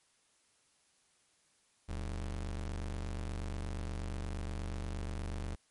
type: ring-modulated tone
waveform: square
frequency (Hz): 60.8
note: B1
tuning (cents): -26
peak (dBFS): -34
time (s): 1.88-5.56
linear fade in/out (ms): 20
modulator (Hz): 24.2
effects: white hiss -71 dBFS RMS until 5.7 s + MP3 48 kbps

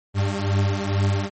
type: beating tone pair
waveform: 40% pulse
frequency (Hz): 98 / 100.2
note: G2 / G2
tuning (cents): 0 / +38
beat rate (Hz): 2.2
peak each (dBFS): -21 / -22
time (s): 0.14-1.3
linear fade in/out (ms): 50
effects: MP3 32 kbps

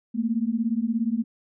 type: beating tone pair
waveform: sine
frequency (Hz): 220 / 237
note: A3 / A#3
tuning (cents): 0 / +29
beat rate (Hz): 17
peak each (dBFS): -25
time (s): 0.14-1.24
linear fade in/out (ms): 20
effects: none

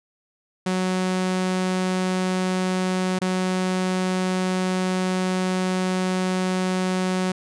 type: tone with dropouts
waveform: sawtooth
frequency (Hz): 185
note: F#3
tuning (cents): 0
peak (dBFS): -17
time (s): 0.66-7.32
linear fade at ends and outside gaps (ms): 5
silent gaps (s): 3.189-3.215
effects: resampled to 22050 Hz

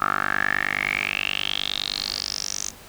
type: tone with band-pass filter sweep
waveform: 10% pulse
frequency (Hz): 49.55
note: G1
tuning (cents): +19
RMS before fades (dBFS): -26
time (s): 0-2.71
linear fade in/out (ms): 20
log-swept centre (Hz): 1300 to 6500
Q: 7.2
effects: pink hiss -45 dBFS RMS until 2.88 s

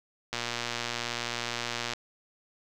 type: click train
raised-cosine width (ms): 0.2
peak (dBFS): -14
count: 192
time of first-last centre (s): 0.33-1.935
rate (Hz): 119
effects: none

